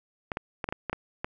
clicks, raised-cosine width 0.5 ms, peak -15 dBFS, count 8, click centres 0.318 / 0.371 / 0.642 / 0.689 / 0.725 / 0.897 / 0.93 / 1.245 s, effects none

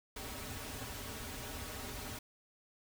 pink noise with comb filter, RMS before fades -44 dBFS, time 0.16-2.19 s, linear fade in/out 5 ms, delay 5.8 ms, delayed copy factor -1, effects none

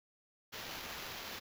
blue noise with sample-and-hold, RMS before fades -45 dBFS, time 0.52-1.4 s, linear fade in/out 20 ms, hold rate 8820 Hz, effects none

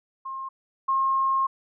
sine tone pair in turn, 1067 / 1072.2 Hz, C6 / C6, +34 / +42 cents, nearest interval unison, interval 8 cents, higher second, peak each -31 / -20 dBFS, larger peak second, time 0.25-0.49 / 0.88-1.47 s, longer second, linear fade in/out 10 ms, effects none

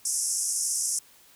white band-pass noise, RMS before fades -28 dBFS, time 0.05-0.99 s, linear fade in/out 5 ms, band 5300 to 11000 Hz, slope 96 dB/octave, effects white hiss -56 dBFS RMS until 1.35 s

